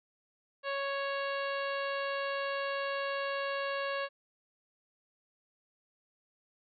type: harmonic tone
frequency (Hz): 554.4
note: C#5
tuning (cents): 0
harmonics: 1 / 2 / 3 / 4 / 5 / 6 / 7 / 8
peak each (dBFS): -35 / -38 / -39 / -47 / -43 / -50 / -50 / -50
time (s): 0.63-4.09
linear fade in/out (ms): 50
effects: none